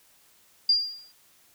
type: tone with exponential decay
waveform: sine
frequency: 4796 Hz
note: D8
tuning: 36 cents sharp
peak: -15 dBFS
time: 0.69-1.12 s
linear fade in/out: 5 ms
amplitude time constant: 92 ms
effects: white hiss -60 dBFS RMS until 1.54 s